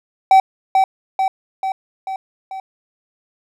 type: tone with echo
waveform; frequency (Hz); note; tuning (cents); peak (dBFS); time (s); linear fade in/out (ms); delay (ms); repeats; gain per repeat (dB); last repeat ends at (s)
triangle; 767; G5; -38; -4; 0.31-0.4; 2; 440; 5; -4; 2.6
effects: none